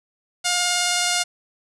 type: tone with vibrato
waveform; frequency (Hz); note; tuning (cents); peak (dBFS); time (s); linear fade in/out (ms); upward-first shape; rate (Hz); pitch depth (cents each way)
5% pulse; 711; F5; +31; -7; 0.44-1.24; 20; sine; 19; 11
effects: resampled to 24000 Hz + 8-bit